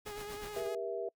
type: noise with tremolo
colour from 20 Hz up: pink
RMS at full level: -46 dBFS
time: 0.05-0.68 s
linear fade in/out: 20 ms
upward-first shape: sine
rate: 8.1 Hz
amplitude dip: 75%
type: tone with vibrato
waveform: sawtooth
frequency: 415.3 Hz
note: G#4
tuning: in tune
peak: -38 dBFS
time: 0.06-0.75 s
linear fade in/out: 2 ms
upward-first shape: sine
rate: 9.5 Hz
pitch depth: 29 cents each way
type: chord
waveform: sine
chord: E diminished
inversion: first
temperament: just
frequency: 395.6 / 474.7 / 659.3 Hz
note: G4 / Bb4 / E5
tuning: +16 / +31 / 0 cents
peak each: -39 dBFS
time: 0.56-1.09 s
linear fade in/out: 5 ms
effects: noise-tail reverb RT60 0.1 s tail -26 dB re dry